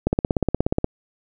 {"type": "click train", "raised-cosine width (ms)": 2, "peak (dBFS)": -5, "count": 14, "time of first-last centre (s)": [0.07, 0.844], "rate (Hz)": 16.8, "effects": []}